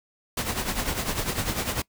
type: noise with tremolo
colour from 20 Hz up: pink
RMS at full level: -25 dBFS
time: 0.37-1.82 s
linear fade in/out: 5 ms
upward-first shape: triangle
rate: 10 Hz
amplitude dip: 75%
effects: noise-tail reverb RT60 0.1 s tail -22 dB re dry